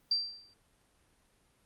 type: tone with exponential decay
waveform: sine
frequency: 4699 Hz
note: D8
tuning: in tune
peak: -24 dBFS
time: 0.11-0.54 s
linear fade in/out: 5 ms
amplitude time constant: 92 ms
effects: pink hiss -69 dBFS RMS until 1.65 s + Opus 32 kbps